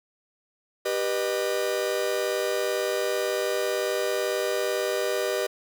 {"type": "chord", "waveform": "45% pulse", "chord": "G augmented", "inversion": "none", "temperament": "just", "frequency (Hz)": [392, 490, 612.5], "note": ["G4", "B4", "D#5"], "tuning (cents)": [0, -14, -27], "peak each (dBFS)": -29, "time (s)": [0.85, 5.47], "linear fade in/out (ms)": 10, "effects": []}